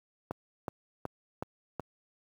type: click train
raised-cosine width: 1 ms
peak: -20 dBFS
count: 5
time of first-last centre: 0.31-1.797 s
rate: 2.69 Hz
effects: high-pass 80 Hz 12 dB/octave + 9-bit